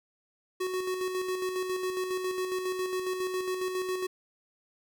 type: tone with tremolo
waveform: square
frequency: 370 Hz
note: F#4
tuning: in tune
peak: -29 dBFS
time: 0.6-4.07 s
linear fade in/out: 10 ms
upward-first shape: square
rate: 7.3 Hz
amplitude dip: 40%
effects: none